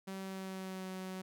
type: tone with pitch glide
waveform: sawtooth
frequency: 192 to 187.18 Hz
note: G3 to F#3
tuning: -36 to +20 cents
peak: -37 dBFS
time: 0.07-1.22 s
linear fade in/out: 10 ms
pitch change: -44 cents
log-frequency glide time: 0.18-0.89 s
effects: none